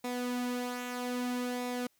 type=tone with flanger; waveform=sawtooth; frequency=246.9 Hz; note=B3; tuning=in tune; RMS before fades=-35 dBFS; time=0.04-1.87 s; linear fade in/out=5 ms; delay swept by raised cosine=0.65 to 3.85 ms; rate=0.62 Hz; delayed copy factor=-0.5; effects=white hiss -72 dBFS RMS until 1.99 s